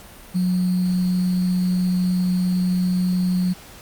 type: tone with sample-and-hold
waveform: sine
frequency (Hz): 181.7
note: F#3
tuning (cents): -31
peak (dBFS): -17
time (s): 0.34-3.54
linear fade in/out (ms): 20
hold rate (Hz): 4410
effects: pink hiss -43 dBFS RMS until 3.81 s + Opus 48 kbps